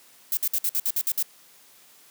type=noise bursts; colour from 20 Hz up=violet; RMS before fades=-24 dBFS; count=9; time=0.32-1.227 s; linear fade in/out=2 ms; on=51 ms; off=56 ms; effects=white hiss -54 dBFS RMS until 2.1 s + high-pass 150 Hz 12 dB/octave